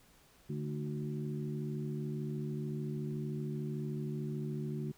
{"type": "harmonic tone with a mistuned harmonic", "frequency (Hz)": 73.5, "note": "D2", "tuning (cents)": 2, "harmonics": [2, 3, 4, 5], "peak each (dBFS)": [-37, -41, -49, -44], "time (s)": [0.49, 4.92], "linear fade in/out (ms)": 10, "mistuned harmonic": 4, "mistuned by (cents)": 67, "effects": ["pink hiss -64 dBFS RMS until 4.97 s"]}